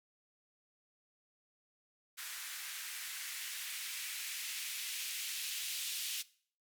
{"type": "noise with band-pass filter sweep", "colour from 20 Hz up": "violet", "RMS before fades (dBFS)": -42, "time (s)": [2.17, 6.23], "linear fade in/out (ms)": 20, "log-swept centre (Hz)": [1600, 3000], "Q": 1.6, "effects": ["noise-tail reverb RT60 0.5 s tail -20 dB re dry"]}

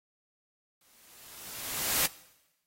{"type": "noise with exponential growth", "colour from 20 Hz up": "white", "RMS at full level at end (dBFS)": -25, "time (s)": [0.81, 2.06], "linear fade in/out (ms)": 2, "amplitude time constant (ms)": 270, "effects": ["noise-tail reverb RT60 1.0 s tail -20 dB re dry", "AAC 48 kbps"]}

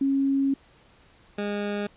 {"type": "tone pair in turn", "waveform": ["sine", "20% pulse"], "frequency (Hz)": [273.6, 205], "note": ["C#4", "G#3"], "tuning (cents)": [-23, -22], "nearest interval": "perfect fourth", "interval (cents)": 499, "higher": "first", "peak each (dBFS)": [-20, -22], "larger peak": "first", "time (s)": [[0.01, 0.54], [1.38, 1.87]], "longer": "first", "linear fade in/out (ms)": 5, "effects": ["pink hiss -57 dBFS RMS until 1.96 s", "resampled to 8000 Hz"]}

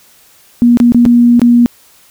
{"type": "tone with dropouts", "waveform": "sine", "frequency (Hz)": 239.3, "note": "A#3", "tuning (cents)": 46, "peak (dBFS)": -3, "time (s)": [0.62, 1.66], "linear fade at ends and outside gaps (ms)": 0, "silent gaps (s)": [[0.772, 0.801], [0.921, 0.946], [1.053, 1.061], [1.395, 1.417]], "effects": ["white hiss -45 dBFS RMS until 2.1 s"]}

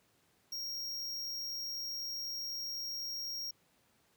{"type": "tone", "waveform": "square", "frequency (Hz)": 5588, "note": "F8", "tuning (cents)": 0, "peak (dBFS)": -38, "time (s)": [0.52, 3.51], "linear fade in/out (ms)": 5, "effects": ["pink hiss -71 dBFS RMS until 4.16 s", "high-pass 100 Hz 12 dB/octave"]}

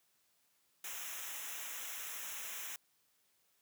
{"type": "noise with comb filter", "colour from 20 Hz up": "white", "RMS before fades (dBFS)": -44, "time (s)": [0.84, 2.76], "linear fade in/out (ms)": 2, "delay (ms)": 0.22, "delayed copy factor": -0.9, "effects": ["white hiss -75 dBFS RMS until 3.61 s", "high-pass 80 Hz 12 dB/octave"]}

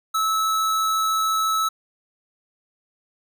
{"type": "tone", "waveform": "square", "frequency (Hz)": 1303, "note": "E6", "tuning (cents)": -20, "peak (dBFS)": -20, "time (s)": [0.14, 1.69], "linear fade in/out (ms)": 10, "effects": []}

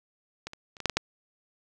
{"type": "clicks", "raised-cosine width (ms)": 0.2, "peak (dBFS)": [-19, -24, -30, -20, -7, -13, -6], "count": 7, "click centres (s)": [0.47, 0.534, 0.768, 0.803, 0.857, 0.897, 0.97], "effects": []}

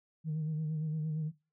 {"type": "tone with vibrato", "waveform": "sine", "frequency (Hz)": 155.56, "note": "D#3", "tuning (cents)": 0, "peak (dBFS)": -30, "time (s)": [0.24, 1.32], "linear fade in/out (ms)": 50, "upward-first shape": "sine", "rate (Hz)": 8.7, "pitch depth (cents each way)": 42, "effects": ["noise-tail reverb RT60 0.3 s tail -19 dB re dry", "tanh soft clip ceiling -29 dBFS"]}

